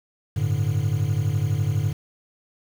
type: chord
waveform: triangle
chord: G suspended second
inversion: none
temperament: equal with one note detuned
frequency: 98 / 110 / 145.82 Hz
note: G2 / A2 / D3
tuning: 0 / 0 / -12 cents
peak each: -23 / -22 / -23 dBFS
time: 0.36-1.93 s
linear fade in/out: 10 ms
effects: 7-bit